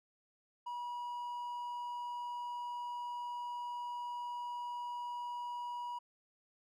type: tone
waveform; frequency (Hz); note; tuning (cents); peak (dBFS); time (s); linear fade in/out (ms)
triangle; 967; B5; -37; -37; 0.66-5.99; 10
effects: none